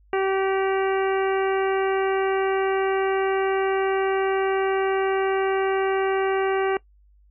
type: harmonic tone with a mistuned harmonic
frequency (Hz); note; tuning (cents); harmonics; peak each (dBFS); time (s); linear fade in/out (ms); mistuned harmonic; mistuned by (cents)
385.7; G4; -28; 1 / 2 / 3 / 4 / 5 / 6 / 7; -21 / -27 / -31 / -33 / -35 / -37 / -38; 0.13-6.77; 2; 7; +53
effects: noise-tail reverb RT60 0.1 s tail -21 dB re dry + added 50 Hz sine -53 dBFS peak until 7.3 s